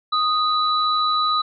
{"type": "tone pair together", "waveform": "sine", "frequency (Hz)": [1244.5, 3951], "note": ["D#6", "B7"], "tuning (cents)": [0, 0], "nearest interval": "octave + minor sixth", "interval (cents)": 2000, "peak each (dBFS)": [-18, -23], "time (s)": [0.12, 1.42], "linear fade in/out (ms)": 10, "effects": []}